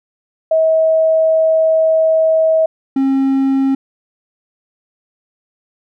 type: tone pair in turn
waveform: sine / triangle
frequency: 641 / 269.5 Hz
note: E5 / C#4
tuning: -49 / -49 cents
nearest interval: octave + minor third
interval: 1500 cents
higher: first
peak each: -9 dBFS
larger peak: neither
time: 0.51-2.66 / 2.96-3.75 s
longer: first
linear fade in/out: 5 ms
effects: none